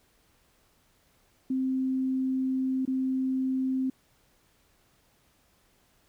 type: tone with dropouts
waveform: sine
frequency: 261.6 Hz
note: C4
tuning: in tune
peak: -25 dBFS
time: 1.5-3.9 s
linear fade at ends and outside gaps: 5 ms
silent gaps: 2.853-2.876 s
effects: pink hiss -66 dBFS RMS until 6.08 s